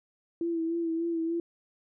sine tone with vibrato, 332.4 Hz, E4, 15 cents sharp, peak -27 dBFS, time 0.41-1.4 s, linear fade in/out 2 ms, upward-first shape sine, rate 3.4 Hz, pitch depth 36 cents each way, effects none

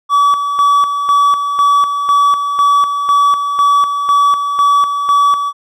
triangle tone with tremolo, 1144 Hz, D6, 46 cents flat, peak -5 dBFS, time 0.09-5.53 s, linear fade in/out 50 ms, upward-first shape square, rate 2 Hz, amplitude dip 55%, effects none

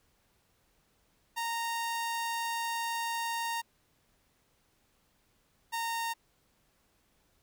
sawtooth tone pair in turn, 926 / 921.1 Hz, A#5 / A#5, -12 / -21 cents, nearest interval unison, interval 9 cents, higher first, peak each -28 dBFS, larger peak neither, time 1.36-3.62 / 5.72-6.14 s, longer first, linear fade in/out 20 ms, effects pink hiss -71 dBFS RMS until 7.42 s

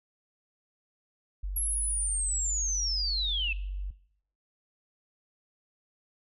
sine tone, 47.69 Hz, G1, 47 cents flat, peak -30 dBFS, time 1.43-3.91 s, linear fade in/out 10 ms
sine linear sweep, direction down, 11340 to 2557 Hz, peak -28 dBFS, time 1.56-3.53 s, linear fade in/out 5 ms
effects noise-tail reverb RT60 0.7 s tail -20 dB re dry

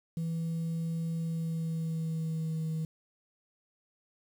sine tone with pitch glide, 164.81 to 159.38 Hz, E3 to D#3, 0 to +42 cents, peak -28 dBFS, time 0.17-2.85 s, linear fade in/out 2 ms, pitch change -58 cents, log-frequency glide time 1.15-2.66 s, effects tanh soft clip ceiling -29 dBFS + 9-bit

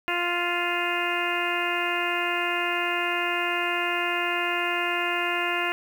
harmonic tone with a mistuned harmonic, 349.2 Hz, F4, in tune, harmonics 1 / 2 / 3 / 4 / 5 / 6 / 7 / 8, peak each -32 / -32 / -32 / -32 / -32 / -32 / -32 / -32 dBFS, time 0.08-5.72 s, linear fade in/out 0 ms, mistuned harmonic 7, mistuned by +40 cents, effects 8-bit

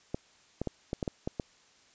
clicks, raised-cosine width 2 ms, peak -18 dBFS, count 8, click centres 0.145 / 0.616 / 0.673 / 0.931 / 1.028 / 1.078 / 1.275 / 1.398 s, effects white hiss -62 dBFS RMS until 1.94 s + resampled to 16000 Hz

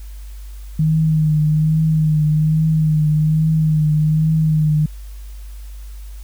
sine tone with vibrato, 155.56 Hz, D#3, in tune, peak -12 dBFS, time 0.79-4.86 s, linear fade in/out 5 ms, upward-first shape triangle, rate 1.2 Hz, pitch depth 41 cents each way, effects added 50 Hz sine -30 dBFS peak until 6.23 s + white hiss -49 dBFS RMS until 6.23 s

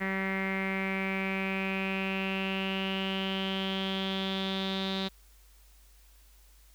sawtooth tone with low-pass filter sweep, 192 Hz, G3, 36 cents flat, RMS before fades -32 dBFS, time 0-5.09 s, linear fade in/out 20 ms, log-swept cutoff 2000 to 3800 Hz, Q 7.8, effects added 50 Hz sine -56 dBFS peak until 6.74 s + white hiss -63 dBFS RMS until 6.74 s

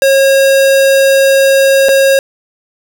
square tone with dropouts, 543 Hz, C#5, 36 cents flat, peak -6 dBFS, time 0.02-2.19 s, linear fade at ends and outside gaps 1 ms, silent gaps 1.886-1.89 s, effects none

